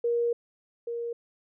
sine tone pair in turn, 472.3 / 469.7 Hz, A#4 / A#4, +23 / +13 cents, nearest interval unison, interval 10 cents, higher first, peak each -23 / -30 dBFS, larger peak first, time 0.04-0.33 / 0.87-1.13 s, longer first, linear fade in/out 5 ms, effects none

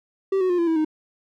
triangle tone with pitch steps, 387.1 / 370.5 / 354.6 / 339.3 / 324.8 / 310.8 Hz, G4 / F#4 / F4 / F4 / E4 / D#4, -22 / +2 / +26 / -50 / -26 / -2 cents, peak -16 dBFS, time 0.32-0.848 s, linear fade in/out 5 ms, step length 88 ms, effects none

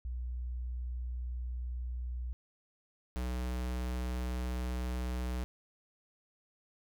sine / square tone pair in turn, 61.2 / 62.02 Hz, B1 / B1, -15 / +8 cents, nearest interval unison, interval 23 cents, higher second, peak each -35 / -34 dBFS, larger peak second, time 0.05-2.33 / 3.16-5.44 s, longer neither, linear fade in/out 0 ms, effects none

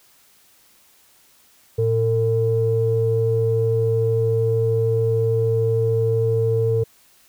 sine tone pair together, 112.8 / 452.2 Hz, A2 / A4, +44 / +47 cents, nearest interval 2 octaves, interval 2403 cents, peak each -19 / -18 dBFS, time 1.78-6.84 s, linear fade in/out 10 ms, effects tanh soft clip ceiling -8 dBFS + white hiss -55 dBFS RMS until 7.28 s

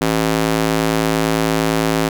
square tone with high-pass filter, 54.4 Hz, A1, 19 cents flat, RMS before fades -17 dBFS, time 0.01-2.09 s, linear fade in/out 5 ms, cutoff 230 Hz, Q 0.96, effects none

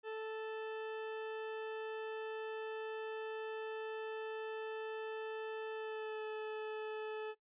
40% pulse tone with pitch glide, 439 to 432.7 Hz, A4 to A4, -4 to -29 cents, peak -39 dBFS, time 0.03-7.35 s, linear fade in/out 50 ms, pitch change -25 cents, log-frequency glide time 5.73-6.23 s, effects noise-tail reverb RT60 0.1 s tail -18 dB re dry + resampled to 8000 Hz

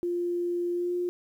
sine tone with pitch glide, 349.5 to 354.4 Hz, F4 to F4, +1 to +25 cents, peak -26 dBFS, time 0.03-1.09 s, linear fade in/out 0 ms, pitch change +24 cents, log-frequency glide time 0.73-0.94 s, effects 10-bit

